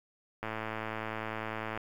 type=click train; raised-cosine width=0.5 ms; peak=-21 dBFS; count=149; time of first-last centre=0.43-1.775 s; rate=110 Hz; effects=9-bit